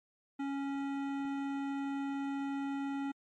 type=tone with hard clipping; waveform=sine; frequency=277.2 Hz; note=C#4; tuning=in tune; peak=-36 dBFS; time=0.39-3.12 s; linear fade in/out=10 ms; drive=15 dB; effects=MP3 48 kbps